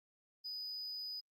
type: tone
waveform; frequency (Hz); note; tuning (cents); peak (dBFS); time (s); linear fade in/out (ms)
sine; 4978; D#8; 0; -39; 0.44-1.21; 20
effects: tanh soft clip ceiling -39 dBFS + Opus 32 kbps